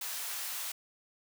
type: high-pass noise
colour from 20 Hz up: white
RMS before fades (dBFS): -38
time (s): 0.01-0.72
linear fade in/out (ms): 5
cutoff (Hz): 770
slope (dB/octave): 12
effects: none